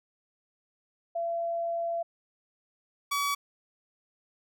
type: tone pair in turn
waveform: sine / sawtooth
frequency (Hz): 677 / 1138.6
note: E5 / C#6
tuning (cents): +46 / +46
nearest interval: major sixth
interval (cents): 900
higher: second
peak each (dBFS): -28 / -23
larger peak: second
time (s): 1.15-2.03 / 3.11-3.35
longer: first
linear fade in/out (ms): 10
effects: none